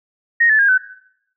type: tone with pitch steps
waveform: sine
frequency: 1864.7 / 1739.8 / 1623.3 / 1514.6 Hz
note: A#6 / A6 / G#6 / F#6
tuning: 0 / -20 / -40 / +40 cents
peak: -10 dBFS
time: 0.4-0.78 s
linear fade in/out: 10 ms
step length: 95 ms
effects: noise-tail reverb RT60 0.7 s tail -17 dB re dry